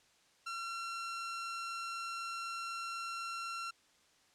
sawtooth tone, 1362 Hz, F6, 44 cents flat, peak -35 dBFS, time 0.46-3.71 s, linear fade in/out 10 ms, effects white hiss -68 dBFS RMS until 4.34 s + low-pass 7000 Hz 12 dB/octave

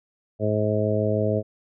harmonic tone, 106.3 Hz, G#2, 41 cents sharp, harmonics 1 / 2 / 3 / 4 / 5 / 6, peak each -25 / -28 / -31 / -27 / -27 / -27 dBFS, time 0.39-1.43 s, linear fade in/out 50 ms, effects none

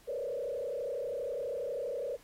sine tone with frequency modulation, 523.3 Hz, C5, in tune, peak -33 dBFS, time 0.07-2.17 s, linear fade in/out 20 ms, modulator 32.3 Hz, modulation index 2, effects pink hiss -61 dBFS RMS until 2.23 s + AAC 48 kbps

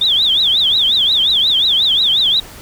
sine tone with vibrato, 3494 Hz, A7, 13 cents flat, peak -10 dBFS, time 0.01-2.4 s, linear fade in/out 5 ms, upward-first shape triangle, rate 5.6 Hz, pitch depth 240 cents each way, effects pink hiss -36 dBFS RMS until 2.61 s

